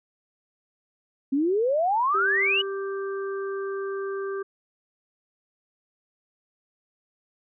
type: exponential sweep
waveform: sine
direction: up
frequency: 261.6 to 3009 Hz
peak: -20 dBFS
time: 1.32-2.62 s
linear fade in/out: 10 ms
type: harmonic tone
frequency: 392 Hz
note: G4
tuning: in tune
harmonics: 1 / 3 / 4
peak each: -28 / -38 / -40 dBFS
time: 2.14-4.43 s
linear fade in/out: 10 ms
effects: none